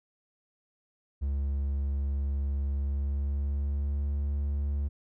triangle tone with pitch glide, 69.7 to 71.41 Hz, C#2 to D2, +10 to -48 cents, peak -25 dBFS, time 1.21-4.89 s, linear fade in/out 20 ms, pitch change +42 cents, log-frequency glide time 2.77-4.15 s, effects none

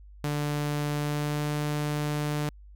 sawtooth tone with pitch glide, 147.2 to 148.57 Hz, D3 to D3, +4 to +20 cents, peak -23 dBFS, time 0.24-2.49 s, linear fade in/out 0 ms, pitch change +16 cents, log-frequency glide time 0.96-1.51 s, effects added 50 Hz sine -46 dBFS peak until 2.75 s

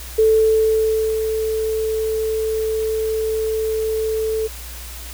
sine tone with ADSR envelope, 440 Hz, A4, in tune, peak -10 dBFS, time 0.18-4.48 s, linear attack 11 ms, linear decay 1000 ms, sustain -8 dB, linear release 20 ms, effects added 60 Hz sine -33 dBFS peak until 5.13 s + white hiss -36 dBFS RMS until 5.13 s

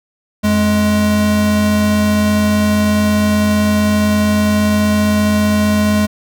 square tone pair together, 88.42 / 210.1 Hz, F2 / G#3, +22 / +20 cents, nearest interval octave + minor third, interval 1498 cents, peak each -20 / -12 dBFS, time 0.43-6.07 s, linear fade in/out 20 ms, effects none

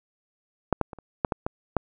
clicks, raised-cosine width 1 ms, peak -6 / -8 / -23 / -29 / -7 / -11 / -13 / -7 dBFS, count 8, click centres 0.727 / 0.813 / 0.932 / 0.987 / 1.248 / 1.322 / 1.465 / 1.767 s, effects none

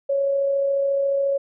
sine tone with amplitude modulation, 554.4 Hz, C#5, in tune, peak -17 dBFS, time 0.09-1.38 s, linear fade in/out 10 ms, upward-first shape sine, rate 34.2 Hz, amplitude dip 25%, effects none

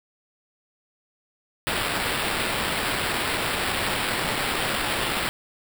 white noise with sample-and-hold, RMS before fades -26 dBFS, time 1.67-5.29 s, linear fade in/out 0 ms, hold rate 6300 Hz, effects none

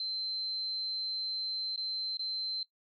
sine tone with dropouts, 4100 Hz, C8, 36 cents flat, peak -33 dBFS, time 0-2.63 s, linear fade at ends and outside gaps 2 ms, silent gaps 1.761-1.776 / 2.171-2.193 s, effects noise-tail reverb RT60 0.1 s tail -20 dB re dry

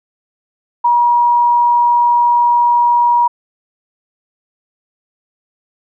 sine tone, 957 Hz, A#5, 45 cents sharp, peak -8 dBFS, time 0.84-3.28 s, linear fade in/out 10 ms, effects none

